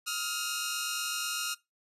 10% pulse tone cluster, 1269 / 1400 / 2848 Hz, D#6 / F6 / F7, +34 / +4 / +33 cents, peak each -29 / -26 / -30 dBFS, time 0.06-1.55 s, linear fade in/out 20 ms, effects noise-tail reverb RT60 0.2 s tail -20 dB re dry + resampled to 32000 Hz

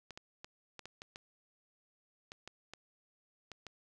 clicks, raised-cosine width 0.2 ms, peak -29 dBFS, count 12, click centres 0.107 / 0.175 / 0.445 / 0.793 / 0.856 / 1.019 / 1.159 / 2.319 / 2.476 / 2.736 / 3.517 / 3.667 s, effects none

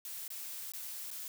blue noise with dropouts, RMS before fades -43 dBFS, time 0.05-1.28 s, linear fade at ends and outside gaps 1 ms, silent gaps 0.279-0.303 / 0.72-0.736 / 1.105-1.112 s, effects none

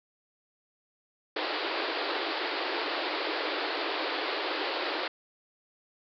pink band-pass noise, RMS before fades -32 dBFS, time 1.36-5.08 s, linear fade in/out 5 ms, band 300 to 4800 Hz, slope 96 dB/octave, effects none

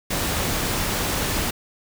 pink noise, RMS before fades -24 dBFS, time 0.1-1.51 s, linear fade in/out 10 ms, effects none

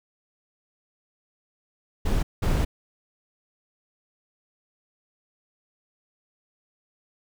brown noise bursts at uneven times, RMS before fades -22 dBFS, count 2, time 2.05-2.23 / 2.42-2.65 s, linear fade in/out 10 ms, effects none

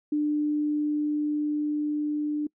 sine tone with level ramp, 298.2 Hz, D4, 27 cents sharp, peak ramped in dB -22 to -25 dBFS, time 0.12-2.47 s, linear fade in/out 5 ms, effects noise-tail reverb RT60 0.1 s tail -25 dB re dry

